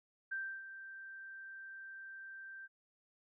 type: tone with ADSR envelope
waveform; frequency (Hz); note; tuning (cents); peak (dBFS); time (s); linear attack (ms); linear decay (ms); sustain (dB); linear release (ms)
sine; 1568; G6; 0; -36; 0.31-2.68; 13; 300; -11; 32
effects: none